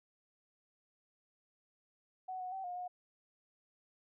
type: tone with pitch steps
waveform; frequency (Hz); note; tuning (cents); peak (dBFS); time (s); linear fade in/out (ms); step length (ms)
sine; 746 / 734 / 767 / 715 / 722; F#5 / F#5 / G5 / F5 / F#5; +14 / -14 / -38 / +41 / -43; -39; 2.28-2.88; 10; 120
effects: none